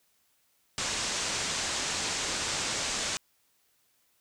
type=low-pass noise; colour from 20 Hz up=white; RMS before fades=-32 dBFS; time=0.78-3.17 s; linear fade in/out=0 ms; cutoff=8000 Hz; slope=48 dB/octave; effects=white hiss -70 dBFS RMS until 4.2 s